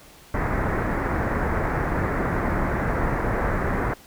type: low-pass noise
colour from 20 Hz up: pink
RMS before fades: -24 dBFS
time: 0.34-3.94 s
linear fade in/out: 5 ms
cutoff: 2000 Hz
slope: 48 dB/octave
effects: pink hiss -49 dBFS RMS until 4.06 s